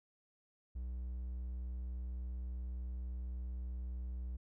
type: tone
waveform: triangle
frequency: 61.74 Hz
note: B1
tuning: in tune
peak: -37 dBFS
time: 0.75-4.37 s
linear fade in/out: 10 ms
effects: none